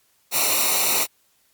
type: noise with comb filter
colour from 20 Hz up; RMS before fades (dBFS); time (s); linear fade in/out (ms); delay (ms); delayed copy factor
white; -20; 0.31-1.07; 50; 0.61; -0.8
effects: white hiss -63 dBFS RMS until 1.53 s + Opus 48 kbps